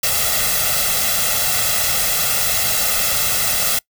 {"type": "noise with comb filter", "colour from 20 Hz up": "white", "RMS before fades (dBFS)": -18, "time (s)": [0.03, 3.79], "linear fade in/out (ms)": 5, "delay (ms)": 1.5, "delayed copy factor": 0.85, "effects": ["noise-tail reverb RT60 0.1 s tail -24 dB re dry"]}